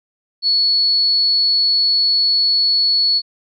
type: tone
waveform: sine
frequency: 4400 Hz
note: C#8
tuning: 14 cents flat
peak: -12 dBFS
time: 0.42-3.22 s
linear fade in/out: 50 ms
effects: none